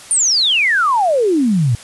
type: exponential sweep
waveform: sine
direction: down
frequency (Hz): 9420 to 110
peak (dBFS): -11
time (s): 0.11-1.75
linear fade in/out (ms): 0
effects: white hiss -37 dBFS RMS until 1.83 s + resampled to 24000 Hz